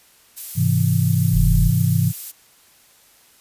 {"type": "noise", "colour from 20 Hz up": "violet", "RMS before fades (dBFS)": -29, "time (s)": [0.36, 2.32], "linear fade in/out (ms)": 20}
{"type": "chord", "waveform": "sine", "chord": "Ab augmented", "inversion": "none", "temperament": "equal", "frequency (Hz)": [103.83, 130.81, 164.81], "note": ["Ab2", "C3", "E3"], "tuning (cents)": [0, 0, 0], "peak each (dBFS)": -19, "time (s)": [0.55, 2.13], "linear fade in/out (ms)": 50}
{"type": "tone", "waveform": "sine", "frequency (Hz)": 44.42, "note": "F1", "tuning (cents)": 30, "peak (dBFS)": -15, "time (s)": [1.32, 1.72], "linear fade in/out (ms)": 50}
{"effects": ["white hiss -53 dBFS RMS until 3.4 s", "resampled to 32000 Hz"]}